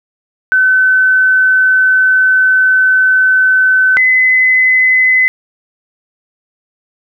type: tone pair in turn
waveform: sine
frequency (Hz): 1519 / 2028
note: F#6 / B6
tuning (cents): +45 / +45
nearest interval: perfect fourth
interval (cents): 500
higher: second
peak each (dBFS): -6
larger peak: neither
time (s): 0.52-3.97 / 3.97-5.28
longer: first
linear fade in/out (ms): 0
effects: 8-bit

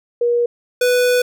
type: tone pair in turn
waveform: sine / square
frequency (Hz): 477.5 / 494.5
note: A#4 / B4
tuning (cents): +42 / +2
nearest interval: minor second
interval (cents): 60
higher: second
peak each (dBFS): -13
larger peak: neither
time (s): 0.21-0.46 / 0.81-1.22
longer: second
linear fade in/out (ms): 5
effects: none

